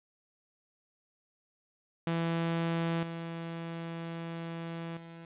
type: tone with level steps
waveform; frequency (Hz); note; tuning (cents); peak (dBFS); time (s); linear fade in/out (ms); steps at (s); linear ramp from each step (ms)
sawtooth; 166.6; E3; +19; -25 / -33 / -42; 2.07-5.25; 2; 3.03 / 4.97; 2
effects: resampled to 8000 Hz + 10-bit